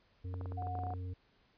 harmonic tone, 91.3 Hz, F#2, 23 cents flat, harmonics 1 / 3 / 5, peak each -38 / -52 / -55 dBFS, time 0.24-1.14 s, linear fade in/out 10 ms
clicks, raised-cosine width 1 ms, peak -32 dBFS, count 12, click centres 0.341 / 0.412 / 0.458 / 0.521 / 0.623 / 0.67 / 0.753 / 0.789 / 0.836 / 0.868 / 0.905 / 0.937 s
sine tone, 728 Hz, F#5, 28 cents flat, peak -39 dBFS, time 0.57-0.94 s, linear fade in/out 10 ms
effects pink hiss -70 dBFS RMS until 1.57 s + resampled to 11025 Hz

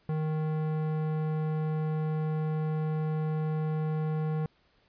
square tone with low-pass filter, 155.56 Hz, D#3, in tune, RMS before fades -30 dBFS, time 0.09-4.46 s, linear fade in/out 2 ms, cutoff 1200 Hz, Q 0.54, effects pink hiss -67 dBFS RMS until 4.88 s + resampled to 11025 Hz

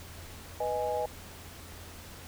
sine chord, G# minor, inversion first, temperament equal, 493.9 / 622.3 / 830.6 Hz, B4 / D#5 / G#5, 0 / 0 / 0 cents, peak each -33 dBFS, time 0.6-1.06 s, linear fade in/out 5 ms, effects added 85 Hz sine -49 dBFS peak until 2.27 s + pink hiss -48 dBFS RMS until 2.27 s

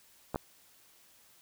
clicks, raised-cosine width 1 ms, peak -19 dBFS, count 2, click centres 0.345 / 0.359 s, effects white hiss -62 dBFS RMS until 1.41 s

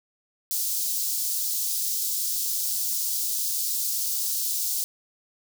white high-pass noise, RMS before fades -27 dBFS, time 0.51-4.84 s, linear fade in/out 0 ms, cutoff 4500 Hz, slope 24 dB/octave, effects none

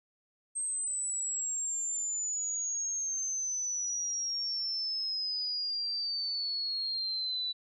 sine exponential sweep, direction down, 8372 to 3950 Hz, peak -31 dBFS, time 0.55-7.53 s, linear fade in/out 20 ms, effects none

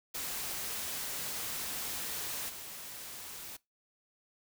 white noise with level steps, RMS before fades -38 / -45 dBFS, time 0.14-3.57 s, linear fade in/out 10 ms, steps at 2.48 s, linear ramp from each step 20 ms, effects noise-tail reverb RT60 0.2 s tail -22 dB re dry

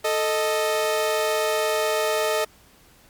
sawtooth tone pair together, 440 / 621.8 Hz, A4 / D#5, 0 / -1 cents, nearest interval tritone, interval 599 cents, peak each -20 / -19 dBFS, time 0.04-2.45 s, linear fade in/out 10 ms, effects pink hiss -54 dBFS RMS until 3.09 s + MP3 96 kbps

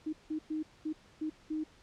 sine tone bursts at uneven times, 310.7 Hz, D#4, 2 cents flat, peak -32 dBFS, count 6, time 0.06-0.13 / 0.3-0.39 / 0.5-0.63 / 0.85-0.93 / 1.21-1.3 / 1.5-1.64 s, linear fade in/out 10 ms, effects pink hiss -61 dBFS RMS until 1.82 s + low-pass 6000 Hz 12 dB/octave

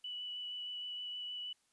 sine tone with vibrato, 2960 Hz, F#7, in tune, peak -40 dBFS, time 0.04-1.53 s, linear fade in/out 5 ms, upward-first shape sine, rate 6.4 Hz, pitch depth 11 cents each way, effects white hiss -75 dBFS RMS until 1.72 s + resampled to 24000 Hz

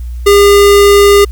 square tone, 404.4 Hz, G#4, 46 cents flat, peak -3 dBFS, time 0.26-1.25 s, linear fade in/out 10 ms, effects added 60 Hz sine -18 dBFS peak until 1.31 s + white hiss -47 dBFS RMS until 1.31 s

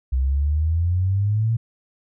sine exponential sweep, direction up, 63.1 to 116.6 Hz, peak -17 dBFS, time 0.12-1.57 s, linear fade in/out 10 ms, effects none

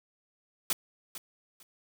white noise with echo, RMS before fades -28 dBFS, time 0.7-0.73 s, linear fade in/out 2 ms, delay 450 ms, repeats 2, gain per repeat -13 dB, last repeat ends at 1.63 s, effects none

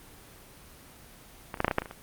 clicks, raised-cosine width 0.5 ms, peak -19 / -29 / -10 / -7 / -8 / -11 / -7 / -18 / -25 / -25 dBFS, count 10, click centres 1.542 / 1.573 / 1.604 / 1.646 / 1.681 / 1.712 / 1.784 / 1.82 / 1.858 / 1.911 s, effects pink hiss -51 dBFS RMS until 2.02 s + Opus 24 kbps

